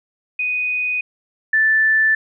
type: tone pair in turn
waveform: sine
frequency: 2489 / 1760 Hz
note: D#7 / A6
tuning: 0 / 0 cents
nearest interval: tritone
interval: 600 cents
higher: first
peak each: -18 / -12 dBFS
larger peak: second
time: 0.39-1.01 / 1.53-2.15 s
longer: neither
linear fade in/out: 5 ms
effects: none